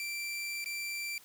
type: tone with dropouts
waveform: sawtooth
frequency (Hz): 2349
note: D7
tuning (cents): 0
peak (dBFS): -32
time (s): 0-1.18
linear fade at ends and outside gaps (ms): 1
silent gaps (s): 0.643-0.659
effects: white hiss -58 dBFS RMS until 1.24 s